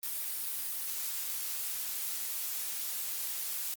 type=noise; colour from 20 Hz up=blue; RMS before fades=-36 dBFS; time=0.03-3.74 s; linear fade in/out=2 ms; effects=Opus 32 kbps